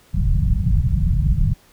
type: low-pass noise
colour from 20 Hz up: pink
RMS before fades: -17 dBFS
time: 0.13-1.54 s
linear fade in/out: 10 ms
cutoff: 170 Hz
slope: 48 dB/octave
effects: pink hiss -53 dBFS RMS until 1.72 s